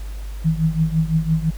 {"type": "tone with tremolo", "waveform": "sine", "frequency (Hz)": 160, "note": "D#3", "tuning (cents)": 49, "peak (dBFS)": -12, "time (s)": [0.44, 1.51], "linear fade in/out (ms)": 20, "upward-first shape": "triangle", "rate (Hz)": 5.9, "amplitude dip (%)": 90, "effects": ["added 50 Hz sine -27 dBFS peak until 1.57 s", "pink hiss -45 dBFS RMS until 1.57 s"]}